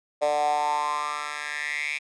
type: tone with high-pass filter sweep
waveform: 10% pulse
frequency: 148.2 Hz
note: D3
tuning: 16 cents sharp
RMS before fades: -27 dBFS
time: 0.21-1.99 s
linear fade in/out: 20 ms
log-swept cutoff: 600 to 2400 Hz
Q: 6.4
effects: resampled to 22050 Hz